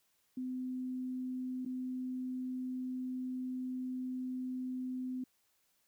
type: tone with dropouts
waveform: sine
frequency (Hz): 255.1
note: C4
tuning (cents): -44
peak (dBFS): -36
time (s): 0.37-5.24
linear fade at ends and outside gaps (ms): 5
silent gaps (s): 1.651-1.659
effects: white hiss -75 dBFS RMS until 5.87 s